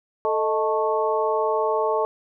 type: harmonic tone with a mistuned harmonic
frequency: 220 Hz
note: A3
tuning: in tune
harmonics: 2 / 3 / 4 / 5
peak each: -23 / -25 / -26 / -27 dBFS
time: 0.25-2.05 s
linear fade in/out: 0 ms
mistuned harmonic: 3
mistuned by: -92 cents
effects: none